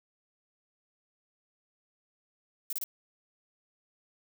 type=noise bursts; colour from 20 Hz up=violet; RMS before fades=-34 dBFS; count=3; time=2.7-2.84 s; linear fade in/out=2 ms; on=28 ms; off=28 ms; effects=none